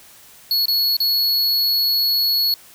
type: tone with dropouts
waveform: square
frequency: 4366 Hz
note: C#8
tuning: 27 cents flat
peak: -16 dBFS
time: 0.51-2.54 s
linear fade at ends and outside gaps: 1 ms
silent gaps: 0.656-0.682 / 0.967-1.003 s
effects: white hiss -46 dBFS RMS until 2.74 s